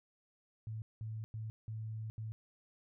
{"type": "tone bursts at uneven times", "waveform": "sine", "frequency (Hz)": 110, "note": "A2", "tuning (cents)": 0, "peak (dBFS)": -39, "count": 5, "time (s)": [[0.67, 0.82], [1.01, 1.24], [1.34, 1.5], [1.68, 2.1], [2.18, 2.32]], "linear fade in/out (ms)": 0, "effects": []}